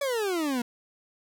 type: exponential sweep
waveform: 40% pulse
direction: down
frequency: 580 to 233.1 Hz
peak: -25 dBFS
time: 0.01-0.62 s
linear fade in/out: 5 ms
effects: none